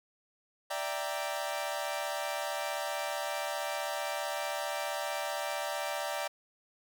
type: chord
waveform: sawtooth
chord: E half-diminished seventh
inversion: third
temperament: equal with one note detuned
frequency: 587.3 / 662.7 / 784 / 932.3 Hz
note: D5 / E5 / G5 / Bb5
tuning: 0 / +9 / 0 / 0 cents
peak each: -33 / -36 / -35 / -37 dBFS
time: 0.7-6.28 s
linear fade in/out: 10 ms
effects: none